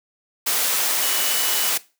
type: tone in noise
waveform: sine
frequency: 2960 Hz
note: F#7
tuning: in tune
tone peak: -29 dBFS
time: 1.02-1.7 s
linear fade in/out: 10 ms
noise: white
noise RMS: -21 dBFS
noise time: 0.46-1.78 s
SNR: -11 dB
effects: noise-tail reverb RT60 0.3 s tail -19 dB re dry + high-pass 400 Hz 12 dB/octave